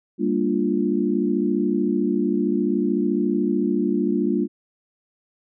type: chord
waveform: sine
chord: G minor seventh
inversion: none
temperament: equal with one note detuned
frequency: 199.42 / 233.1 / 293.7 / 349.2 Hz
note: G3 / Bb3 / D4 / F4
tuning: +30 / 0 / 0 / 0 cents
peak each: -24 dBFS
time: 0.18-4.48 s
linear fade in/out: 50 ms
effects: none